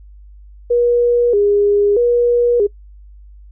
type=tone with vibrato; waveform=sine; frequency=443 Hz; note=A4; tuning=12 cents sharp; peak=-10 dBFS; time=0.7-2.67 s; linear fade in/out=10 ms; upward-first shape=square; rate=0.79 Hz; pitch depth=140 cents each way; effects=noise-tail reverb RT60 0.1 s tail -23 dB re dry + added 50 Hz sine -37 dBFS peak until 3.51 s